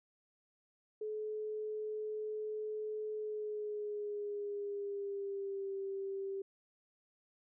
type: tone with pitch glide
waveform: sine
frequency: 428.5 to 390.7 Hz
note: A4 to G4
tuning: -46 to -6 cents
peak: -37 dBFS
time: 1.01-6.42 s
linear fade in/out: 5 ms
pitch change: -160 cents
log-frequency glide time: 3.14-5.74 s
effects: none